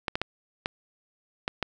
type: clicks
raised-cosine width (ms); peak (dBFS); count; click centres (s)
0.3; -11; 6; 0.082 / 0.155 / 0.216 / 0.659 / 1.479 / 1.627
effects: none